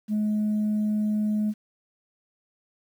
sine tone, 212 Hz, G#3, 36 cents sharp, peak -20 dBFS, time 0.08-1.54 s, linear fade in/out 50 ms, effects tanh soft clip ceiling -20 dBFS + 9-bit

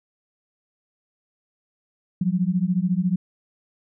sine beating tone pair, 174.61 / 188.61 Hz, F3 / F#3, 0 / +33 cents, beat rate 14 Hz, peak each -22 dBFS, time 2.21-3.16 s, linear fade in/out 5 ms, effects none

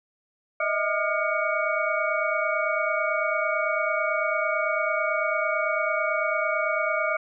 sine tone cluster, 616 / 645 / 1211 / 1421 / 2241 Hz, D#5 / E5 / D#6 / F6 / C#7, -17 / -38 / -47 / +30 / +18 cents, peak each -29 dBFS, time 0.6-7.17 s, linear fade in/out 5 ms, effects none

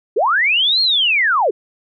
sine linear two-way sweep, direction up then down, 349.2 to 4318 to 349.2 Hz, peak -12 dBFS, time 0.16-1.51 s, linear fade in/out 10 ms, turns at 0.81 s, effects none

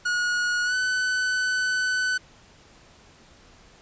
45% pulse tone with pitch glide, 1450 to 1504.6 Hz, F#6 to F#6, -35 to +29 cents, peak -22 dBFS, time 0.05-2.18 s, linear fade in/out 10 ms, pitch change +64 cents, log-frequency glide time 0.64-0.75 s, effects pink hiss -53 dBFS RMS until 3.81 s + resampled to 16000 Hz

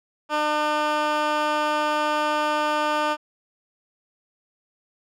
15% pulse tone with band-pass filter, 301.3 Hz, D4, 44 cents sharp, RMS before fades -23 dBFS, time 0.29-3.17 s, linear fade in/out 50 ms, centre 1400 Hz, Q 0.74, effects none

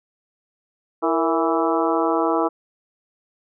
harmonic tone with a mistuned harmonic, 164.81 Hz, E3, in tune, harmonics 2 / 3 / 4 / 5 / 6 / 7 / 8, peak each -22 / -24 / -25 / -26 / -27 / -27 / -28 dBFS, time 1.02-2.49 s, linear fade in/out 20 ms, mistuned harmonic 3, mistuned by -96 cents, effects none

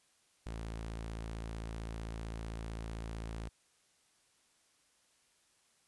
sawtooth tone, 55.6 Hz, A1, 19 cents sharp, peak -36 dBFS, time 0.46-3.49 s, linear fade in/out 5 ms, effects white hiss -71 dBFS RMS until 5.87 s + resampled to 24000 Hz

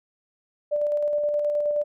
sine tone with tremolo, 590 Hz, D5, 8 cents sharp, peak -20 dBFS, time 0.71-1.84 s, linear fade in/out 20 ms, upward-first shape square, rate 9.5 Hz, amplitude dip 25%, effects none

